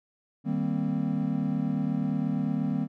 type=chord; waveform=triangle; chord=C minor seventh; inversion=first; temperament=equal; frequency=155.56 / 196 / 233.1 / 261.6 Hz; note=Eb3 / G3 / Bb3 / C4; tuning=0 / 0 / 0 / 0 cents; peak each=-29 dBFS; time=0.44-2.88 s; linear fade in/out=50 ms; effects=none